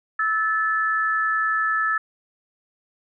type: tone pair together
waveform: sine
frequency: 1309 / 1739.8 Hz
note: E6 / A6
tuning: -13 / -20 cents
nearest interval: perfect fourth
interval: 493 cents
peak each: -22 dBFS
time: 0.19-1.98 s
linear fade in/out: 5 ms
effects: none